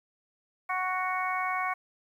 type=harmonic tone; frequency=370 Hz; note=F#4; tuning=in tune; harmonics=2 / 3 / 4 / 5 / 6; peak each=-33 / -31 / -38 / -39 / -34 dBFS; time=0.69-1.74 s; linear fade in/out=10 ms; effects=10-bit